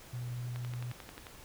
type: tone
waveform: sine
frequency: 122.1 Hz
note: B2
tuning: 19 cents flat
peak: -36 dBFS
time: 0.13-0.92 s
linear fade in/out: 5 ms
type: click train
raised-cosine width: 0.3 ms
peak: -29 dBFS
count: 9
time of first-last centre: 0.56-1.268 s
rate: 11.3 Hz
effects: pink hiss -53 dBFS RMS until 1.44 s